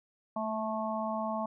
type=harmonic tone with a mistuned harmonic; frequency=218.2 Hz; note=A3; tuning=14 cents flat; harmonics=1 / 3 / 4 / 5; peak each=-36 / -35 / -37 / -38 dBFS; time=0.36-1.46 s; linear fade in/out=5 ms; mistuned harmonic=1; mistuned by=+19 cents; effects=none